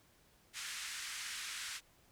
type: band-pass noise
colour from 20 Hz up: pink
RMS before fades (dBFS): -44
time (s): 0.53-1.81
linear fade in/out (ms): 50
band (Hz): 1500 to 9700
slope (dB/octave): 24
effects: pink hiss -68 dBFS RMS until 2.11 s